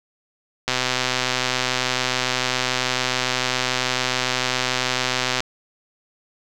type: click train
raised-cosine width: 0.2 ms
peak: -3 dBFS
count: 601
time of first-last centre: 0.68-5.404 s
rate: 127 Hz
effects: none